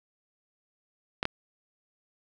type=clicks; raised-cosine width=0.3 ms; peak=-11 dBFS; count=2; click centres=1.229 / 1.254 s; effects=none